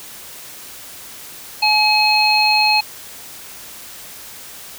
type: harmonic tone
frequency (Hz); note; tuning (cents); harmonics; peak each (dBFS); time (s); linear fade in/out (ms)
850; G#5; +40; 1 / 3 / 5; -16 / -16 / -16; 1.62-2.81; 10
effects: white hiss -36 dBFS RMS until 4.78 s